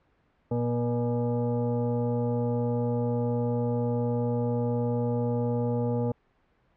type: tone with frequency modulation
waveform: sine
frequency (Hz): 119.3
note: A#2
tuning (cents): +41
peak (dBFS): -24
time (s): 0.51-6.12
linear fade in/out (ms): 5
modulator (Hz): 360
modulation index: 1.3
effects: pink hiss -67 dBFS RMS until 6.76 s + low-pass 2000 Hz 12 dB/octave